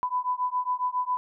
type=beating tone pair; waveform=sine; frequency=995 / 1002.3 Hz; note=B5 / B5; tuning=+13 / +25 cents; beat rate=7.3 Hz; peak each=-28 dBFS; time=0.03-1.17 s; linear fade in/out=0 ms; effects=none